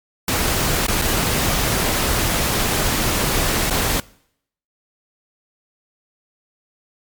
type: noise with dropouts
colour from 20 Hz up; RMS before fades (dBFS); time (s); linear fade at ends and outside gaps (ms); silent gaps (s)
pink; -19; 0.28-4; 2; 0.867-0.882 / 1.016-1.02 / 3.699-3.707
effects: noise-tail reverb RT60 0.7 s tail -23 dB re dry + MP3 96 kbps